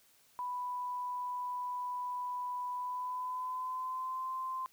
sine tone with pitch glide, 990 to 1039.2 Hz, B5 to C6, +4 to -12 cents, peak -35 dBFS, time 0.39-4.66 s, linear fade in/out 0 ms, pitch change +84 cents, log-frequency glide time 2.73-4.32 s, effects white hiss -66 dBFS RMS until 4.72 s

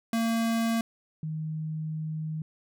square / sine tone pair in turn, 228.1 / 156.57 Hz, A#3 / D#3, -37 / +11 cents, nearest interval perfect fifth, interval 652 cents, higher first, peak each -25 / -30 dBFS, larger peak first, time 0.13-0.81 / 1.23-2.42 s, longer second, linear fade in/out 2 ms, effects none

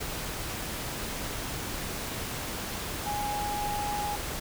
sine tone in noise, 827 Hz, G#5, 8 cents flat, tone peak -30 dBFS, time 3.06-4.16 s, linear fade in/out 10 ms, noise pink, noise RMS -35 dBFS, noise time 0-4.4 s, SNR +2 dB, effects none

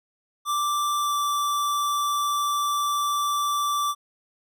square tone with pitch glide, 1174.7 to 1166.6 Hz, D6 to D6, 0 to -12 cents, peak -23 dBFS, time 0.45-3.95 s, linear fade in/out 50 ms, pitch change -12 cents, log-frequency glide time 1-1.14 s, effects none

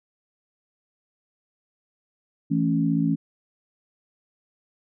sine chord, A major, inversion second, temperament equal, 164.81 / 220 / 277.2 Hz, E3 / A3 / C#4, 0 / 0 / 0 cents, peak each -23 / -26 / -23 dBFS, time 2.5-3.16 s, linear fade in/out 20 ms, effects none

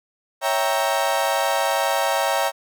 35% pulse chord, C# diminished seventh, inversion none, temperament equal with one note detuned, 554.4 / 656.6 / 784 / 932.3 Hz, C#5 / E5 / G5 / Bb5, 0 / -7 / 0 / 0 cents, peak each -23 dBFS, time 0.41-2.52 s, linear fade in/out 50 ms, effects none

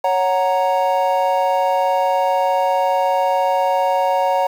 triangle chord, F# major, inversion second, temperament equal, 554.4 / 740 / 932.3 Hz, C#5 / F#5 / A#5, 0 / 0 / 0 cents, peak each -17 dBFS, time 0.04-4.47 s, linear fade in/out 5 ms, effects 7-bit

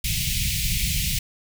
pink band-stop noise, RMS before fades -24 dBFS, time 0.04-1.19 s, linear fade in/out 5 ms, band 180 to 2200 Hz, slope 48 dB/octave, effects none

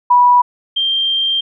sine tone pair in turn, 979 / 3172 Hz, B5 / G7, -15 / +20 cents, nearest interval octave + minor sixth, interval 2035 cents, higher second, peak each -6 / -13 dBFS, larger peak first, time 0.1-0.42 / 0.76-1.41 s, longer second, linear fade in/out 10 ms, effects none

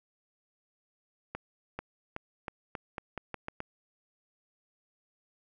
accelerating click train, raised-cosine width 0.5 ms, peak -21 dBFS, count 10, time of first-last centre 1.35-3.604 s, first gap 440 ms, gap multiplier 0.85, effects none

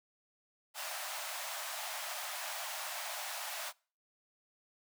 pink high-pass noise, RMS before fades -41 dBFS, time 0.74-3.73 s, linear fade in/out 50 ms, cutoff 590 Hz, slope 96 dB/octave, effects noise-tail reverb RT60 0.4 s tail -25 dB re dry

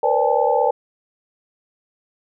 sine tone cluster, 473.2 / 509 / 582 / 803 / 873 Hz, A#4 / C5 / D5 / G5 / A5, +26 / -48 / -16 / +41 / -14 cents, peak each -21 dBFS, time 0.03-0.71 s, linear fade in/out 5 ms, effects none

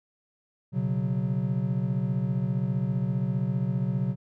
triangle chord, B suspended second, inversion none, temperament equal, 123.47 / 138.59 / 185 Hz, B2 / C#3 / F#3, 0 / 0 / 0 cents, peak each -27 dBFS, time 0.72-4.16 s, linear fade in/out 50 ms, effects none

